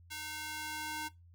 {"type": "tone with high-pass filter sweep", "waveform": "square", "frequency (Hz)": 306.3, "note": "D#4", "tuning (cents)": -27, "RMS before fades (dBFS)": -41, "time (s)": [0.1, 1.09], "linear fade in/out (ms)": 20, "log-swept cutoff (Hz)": [1900, 840], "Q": 0.81, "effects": ["noise-tail reverb RT60 0.2 s tail -19 dB re dry", "added 86 Hz sine -56 dBFS peak until 1.34 s"]}